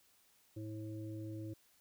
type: harmonic tone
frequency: 108.2 Hz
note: A2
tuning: 29 cents flat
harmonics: 1 / 3 / 5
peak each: -44 / -45 / -55 dBFS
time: 0.56-1.54 s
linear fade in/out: 10 ms
effects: white hiss -70 dBFS RMS until 1.8 s